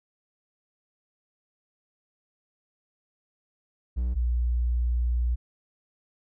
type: tone pair in turn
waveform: triangle / sine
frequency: 61 / 60.02 Hz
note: B1 / B1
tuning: -21 / -49 cents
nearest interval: unison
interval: 28 cents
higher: first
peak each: -22 dBFS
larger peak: neither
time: 3.96-4.15 / 4.15-5.36 s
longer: second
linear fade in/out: 20 ms
effects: none